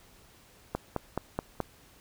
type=click train; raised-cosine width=1 ms; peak=-15 dBFS; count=5; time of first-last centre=0.75-1.603 s; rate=4.69 Hz; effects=pink hiss -58 dBFS RMS until 2 s